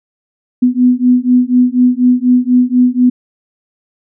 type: beating tone pair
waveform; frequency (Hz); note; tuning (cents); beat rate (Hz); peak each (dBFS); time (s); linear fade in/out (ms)
sine; 246.9 / 251; B3 / B3; 0 / +28; 4.1; -10; 0.62-3.1; 10
effects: none